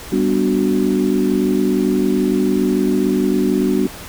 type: chord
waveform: sine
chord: G major seventh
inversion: none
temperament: equal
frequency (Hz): 196 / 246.9 / 293.7 / 370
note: G3 / B3 / D4 / F#4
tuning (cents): 0 / 0 / 0 / 0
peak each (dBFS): -19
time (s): 0.12-3.87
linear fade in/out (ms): 5
effects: pink hiss -34 dBFS RMS until 4.08 s